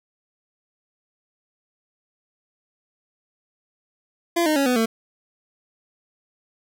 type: tone with pitch steps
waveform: 25% pulse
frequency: 341.3 / 307.6 / 277.2 / 249.8 / 225.2 Hz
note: F4 / D#4 / C#4 / B3 / A3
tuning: -40 / -20 / 0 / +20 / +40 cents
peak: -14 dBFS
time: 4.36-4.86 s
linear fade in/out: 10 ms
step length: 100 ms
effects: none